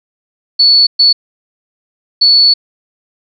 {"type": "tone bursts at uneven times", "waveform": "sine", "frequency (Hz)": 4435, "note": "C#8", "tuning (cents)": 0, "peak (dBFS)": -4, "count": 3, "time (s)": [[0.59, 0.87], [0.99, 1.13], [2.21, 2.54]], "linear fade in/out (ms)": 10, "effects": []}